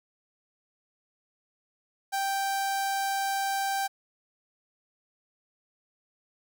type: tone with notch filter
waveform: sawtooth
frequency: 784 Hz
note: G5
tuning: in tune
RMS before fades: -29 dBFS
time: 2.12-3.88 s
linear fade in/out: 20 ms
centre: 2700 Hz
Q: 1.8
effects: none